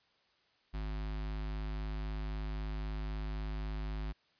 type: tone with notch filter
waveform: square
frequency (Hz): 51.91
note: G#1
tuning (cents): 0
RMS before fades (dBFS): -38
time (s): 0.73-4.13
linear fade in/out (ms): 20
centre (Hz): 500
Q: 2
effects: white hiss -71 dBFS RMS until 4.39 s + resampled to 11025 Hz